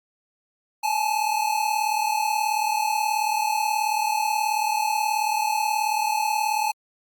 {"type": "tone pair together", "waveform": "square", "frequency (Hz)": [840, 878.5], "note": ["G#5", "A5"], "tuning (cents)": [19, -3], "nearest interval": "minor second", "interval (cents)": 78, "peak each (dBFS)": -25, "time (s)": [0.83, 6.72], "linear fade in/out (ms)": 10, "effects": ["Opus 48 kbps"]}